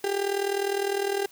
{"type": "tone with amplitude modulation", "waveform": "35% pulse", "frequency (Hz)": 398.2, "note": "G4", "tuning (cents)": 27, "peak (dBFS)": -20, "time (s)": [0.04, 1.26], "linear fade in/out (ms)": 2, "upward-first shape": "sine", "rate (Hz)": 39.9, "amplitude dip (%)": 75, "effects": ["white hiss -55 dBFS RMS until 1.31 s", "high-pass 60 Hz 12 dB/octave"]}